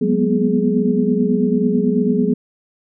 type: tone cluster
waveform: sine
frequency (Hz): 181.9 / 204.3 / 238.7 / 247.8 / 419.7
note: F#3 / G#3 / A#3 / B3 / G#4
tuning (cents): -29 / -28 / +41 / +6 / +18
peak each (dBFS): -20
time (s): 0.01-2.34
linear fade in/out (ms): 10
effects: none